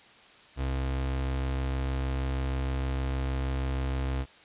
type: tone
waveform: 35% pulse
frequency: 66.4 Hz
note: C2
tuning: 26 cents sharp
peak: -26 dBFS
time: 0.56-4.26 s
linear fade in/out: 50 ms
effects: white hiss -54 dBFS RMS until 4.44 s + resampled to 8000 Hz